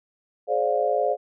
sine chord, D half-diminished seventh, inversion second, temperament just, 422.9 / 528.6 / 587.3 / 704.8 Hz, Ab4 / C5 / D5 / F5, +31 / +18 / 0 / +16 cents, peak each -27 / -25 / -25 / -25 dBFS, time 0.47-1.17 s, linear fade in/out 50 ms, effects none

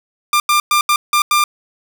sawtooth tone bursts at uneven times, 1194 Hz, D6, 28 cents sharp, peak -7 dBFS, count 6, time 0.33-0.4 / 0.49-0.6 / 0.71-0.81 / 0.89-0.96 / 1.13-1.22 / 1.31-1.44 s, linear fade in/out 2 ms, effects none

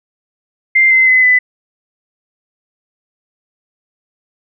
sine tone with pitch steps, 2093 / 2062 / 2031 / 2001 Hz, C7 / C7 / B6 / B6, 0 / -26 / +48 / +22 cents, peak -6 dBFS, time 0.75-1.39 s, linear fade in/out 10 ms, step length 160 ms, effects none

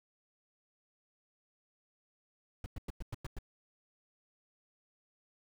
brown noise bursts, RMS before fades -39 dBFS, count 7, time 2.64-3.387 s, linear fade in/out 2 ms, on 21 ms, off 100 ms, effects none

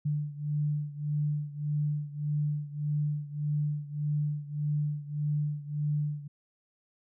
sine beating tone pair, 147.7 / 149.4 Hz, D3 / D3, +10 / +30 cents, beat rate 1.7 Hz, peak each -30 / -33 dBFS, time 0.05-6.28 s, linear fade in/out 10 ms, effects none

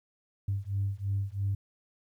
sine beating tone pair, 97.6 / 100.6 Hz, G2 / G2, -7 / +45 cents, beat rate 3 Hz, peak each -31 dBFS, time 0.48-1.55 s, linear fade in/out 5 ms, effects tanh soft clip ceiling -22 dBFS + 11-bit

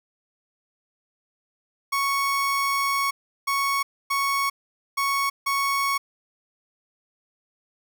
30% pulse tone bursts at uneven times, 1108.7 Hz, C#6, in tune, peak -19 dBFS, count 5, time 1.92-3.11 / 3.47-3.83 / 4.1-4.5 / 4.97-5.3 / 5.46-5.98 s, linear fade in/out 10 ms, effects none

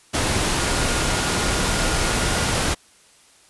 sine tone in noise, 1424 Hz, F6, 33 cents sharp, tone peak -32 dBFS, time 0.57-2.54 s, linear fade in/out 20 ms, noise pink, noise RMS -21 dBFS, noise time 0.13-2.75 s, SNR -14 dB, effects white hiss -53 dBFS RMS until 3.49 s + resampled to 24000 Hz

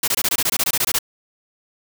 white noise bursts, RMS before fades -19 dBFS, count 14, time 0.03-0.988 s, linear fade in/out 5 ms, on 48 ms, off 22 ms, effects none

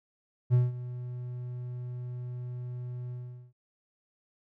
triangle tone with ADSR envelope, 123.5 Hz, B2, in tune, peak -16 dBFS, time 0.5-3.53 s, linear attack 37 ms, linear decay 180 ms, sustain -17 dB, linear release 420 ms, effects none

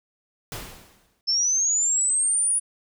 pink noise with exponential decay, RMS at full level -32 dBFS, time 0.52-1.21 s, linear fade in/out 1 ms, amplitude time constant 150 ms
sine linear sweep, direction up, 5260 to 9810 Hz, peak -19 dBFS, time 1.27-2.6 s, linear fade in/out 20 ms
effects none

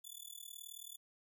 10% pulse tone with amplitude modulation, 3467 Hz, A7, 26 cents flat, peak -37 dBFS, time 0.04-0.97 s, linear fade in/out 10 ms, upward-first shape sine, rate 38.7 Hz, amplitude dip 95%, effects none

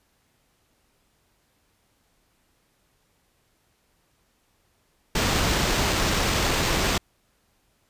pink noise with sample-and-hold, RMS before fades -23 dBFS, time 5.15-6.98 s, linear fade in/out 5 ms, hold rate 11025 Hz, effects pink hiss -67 dBFS RMS until 7.89 s + resampled to 32000 Hz

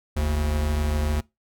square tone pair together, 47.51 / 75 Hz, F#1 / D2, +47 / +37 cents, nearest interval minor sixth, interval 790 cents, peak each -29 / -23 dBFS, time 0.16-1.21 s, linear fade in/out 10 ms, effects noise-tail reverb RT60 0.2 s tail -22 dB re dry

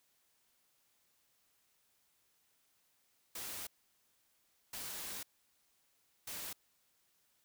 white noise bursts at uneven times, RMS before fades -44 dBFS, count 3, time 3.35-3.67 / 4.73-5.23 / 6.27-6.53 s, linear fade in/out 5 ms, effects white hiss -75 dBFS RMS until 7.44 s

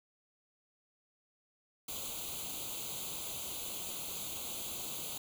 white noise with comb filter, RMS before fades -41 dBFS, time 1.88-5.18 s, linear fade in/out 5 ms, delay 0.28 ms, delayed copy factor +0.9, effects none

